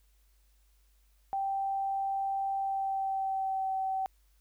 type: tone with pitch glide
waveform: sine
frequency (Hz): 782 to 765.9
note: G5 to G5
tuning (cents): -4 to -40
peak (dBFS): -29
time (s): 1.33-4.06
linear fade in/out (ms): 0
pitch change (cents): -36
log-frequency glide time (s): 2.56-3.74
effects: added 50 Hz sine -63 dBFS peak until 4.4 s + white hiss -73 dBFS RMS until 4.4 s